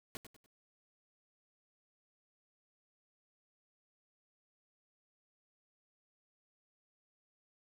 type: noise with echo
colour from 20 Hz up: pink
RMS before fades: -44 dBFS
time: 0.15-0.17 s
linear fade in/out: 0 ms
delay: 97 ms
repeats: 3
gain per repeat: -9 dB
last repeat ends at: 0.461 s
effects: none